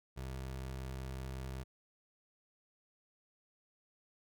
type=tone; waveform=25% pulse; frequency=65.4 Hz; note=C2; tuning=in tune; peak=-37 dBFS; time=0.16-1.64 s; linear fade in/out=20 ms; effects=none